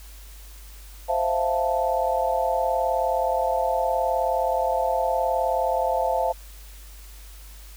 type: chord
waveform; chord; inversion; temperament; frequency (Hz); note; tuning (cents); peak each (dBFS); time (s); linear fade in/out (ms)
sine; F major seventh; second; equal; 523.3 / 659.3 / 698.5 / 880; C5 / E5 / F5 / A5; 0 / 0 / 0 / 0; -26; 1.08-6.33; 20
effects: added 50 Hz sine -41 dBFS peak until 7.76 s + white hiss -49 dBFS RMS until 7.76 s